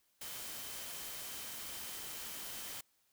sine tone in noise, 3092 Hz, G7, 24 cents flat, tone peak -56 dBFS, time 0.21-2.81 s, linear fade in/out 5 ms, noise white, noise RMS -45 dBFS, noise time 0.21-2.81 s, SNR -14 dB, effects white hiss -75 dBFS RMS until 3.12 s

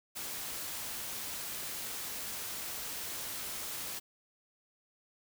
white noise, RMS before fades -40 dBFS, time 0.15-4 s, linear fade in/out 20 ms, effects none

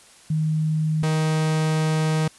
sine / 45% pulse tone pair in turn, 156.2 / 156.87 Hz, D#3 / D#3, +7 / +14 cents, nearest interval unison, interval 7 cents, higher second, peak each -19 dBFS, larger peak neither, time 0.3-1.03 / 1.03-2.28 s, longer second, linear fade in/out 5 ms, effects white hiss -50 dBFS RMS until 2.38 s + resampled to 24000 Hz

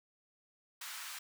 pink high-pass noise, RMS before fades -45 dBFS, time 0.81-1.19 s, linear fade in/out 5 ms, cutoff 1100 Hz, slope 24 dB/octave, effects none

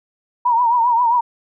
sine tone with vibrato, 950 Hz, A#5, 33 cents sharp, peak -12 dBFS, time 0.45-1.21 s, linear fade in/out 10 ms, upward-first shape triangle, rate 7.5 Hz, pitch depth 96 cents each way, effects none

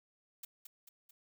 blue noise with echo, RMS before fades -45 dBFS, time 0.43-0.45 s, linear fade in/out 5 ms, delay 220 ms, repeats 3, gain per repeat -5 dB, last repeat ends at 1.11 s, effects none

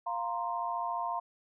sine chord, F suspended fourth, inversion none, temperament equal, 698.5 / 932.3 / 1046.5 Hz, F5 / Bb5 / C6, 0 / 0 / 0 cents, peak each -36 / -35 / -36 dBFS, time 0.06-1.2 s, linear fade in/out 10 ms, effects none

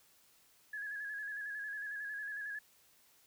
sine tone with vibrato, 1678 Hz, G#6, 17 cents sharp, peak -39 dBFS, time 0.73-2.59 s, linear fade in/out 5 ms, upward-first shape square, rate 11 Hz, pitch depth 37 cents each way, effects white hiss -67 dBFS RMS until 3.26 s

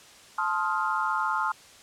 sine chord, F dominant seventh, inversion first, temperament just, 873.1 / 1047.7 / 1257.2 / 1396.9 Hz, A5 / C6 / Eb6 / F6, -14 / +2 / +18 / 0 cents, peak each -30 dBFS, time 0.38-1.52 s, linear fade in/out 5 ms, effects white hiss -51 dBFS RMS until 1.82 s + low-pass 8000 Hz 12 dB/octave

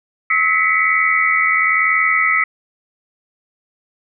sine tone cluster, 1291 / 1961 / 2042 / 2250 Hz, E6 / B6 / C7 / C#7, -37 / -13 / -43 / +25 cents, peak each -18 dBFS, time 0.3-2.44 s, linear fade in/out 5 ms, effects none

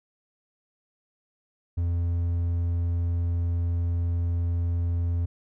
triangle tone, 85.8 Hz, F2, 30 cents flat, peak -21 dBFS, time 1.77-5.26 s, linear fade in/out 10 ms, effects none

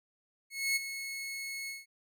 sawtooth tone with ADSR envelope, 2187 Hz, C#7, 24 cents flat, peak -23 dBFS, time 0.5-1.86 s, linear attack 260 ms, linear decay 21 ms, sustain -11 dB, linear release 170 ms, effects none

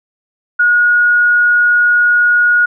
sine tone, 1446 Hz, F#6, 40 cents flat, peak -7 dBFS, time 0.59-2.66 s, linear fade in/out 10 ms, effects none

